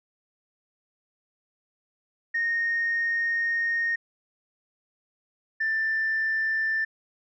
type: tone pair in turn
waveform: sine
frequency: 1852 / 1775.8 Hz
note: A#6 / A6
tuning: -12 / +15 cents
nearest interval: minor second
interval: 73 cents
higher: first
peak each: -22 dBFS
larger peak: neither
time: 2.34-3.96 / 5.6-6.85 s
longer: first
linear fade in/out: 10 ms
effects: tanh soft clip ceiling -19 dBFS